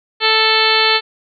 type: harmonic tone with a mistuned harmonic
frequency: 440 Hz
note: A4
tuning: in tune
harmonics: 1 / 2 / 3 / 4 / 5 / 6 / 7 / 8 / 9 / 10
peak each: -20 / -20 / -20 / -20 / -20 / -20 / -20 / -20 / -20 / -20 dBFS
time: 0.2-1.01 s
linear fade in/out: 50 ms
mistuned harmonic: 9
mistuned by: +44 cents
effects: none